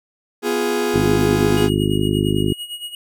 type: chord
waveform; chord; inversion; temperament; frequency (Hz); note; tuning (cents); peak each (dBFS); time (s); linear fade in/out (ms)
40% pulse; F diminished; second; equal with one note detuned; 246.9 / 348.2 / 415.3; Cb4 / F4 / Ab4; 0 / -5 / 0; -24 / -23 / -19; 0.42-1.7; 50
type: harmonic tone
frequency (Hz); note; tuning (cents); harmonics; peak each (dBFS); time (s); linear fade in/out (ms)
51.2; G#1; -24; 1 / 2 / 3 / 4 / 5 / 6 / 7 / 8; -28 / -23 / -22 / -26 / -23 / -24 / -22 / -27; 0.94-2.53; 5
type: tone with tremolo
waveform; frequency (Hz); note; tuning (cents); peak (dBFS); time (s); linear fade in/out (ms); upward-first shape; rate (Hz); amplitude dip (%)
square; 2892; F#7; -40; -26; 1.57-2.95; 2; sine; 8.8; 75
effects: none